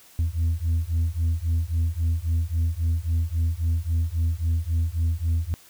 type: beating tone pair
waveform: sine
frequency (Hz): 80.9 / 84.6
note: E2 / E2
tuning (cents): -32 / +45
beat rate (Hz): 3.7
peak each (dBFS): -22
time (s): 0.19-5.54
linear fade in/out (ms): 0
effects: tanh soft clip ceiling -18 dBFS + white hiss -52 dBFS RMS until 5.69 s